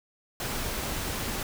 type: noise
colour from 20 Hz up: pink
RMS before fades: -32 dBFS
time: 0.4-1.43 s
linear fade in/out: 2 ms
effects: none